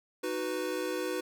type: chord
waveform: square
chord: B major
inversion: first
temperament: equal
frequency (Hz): 311.1 / 370 / 493.9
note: D#4 / F#4 / B4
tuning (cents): 0 / 0 / 0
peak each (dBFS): -38 / -36 / -36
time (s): 0.23-1.21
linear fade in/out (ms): 10
effects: none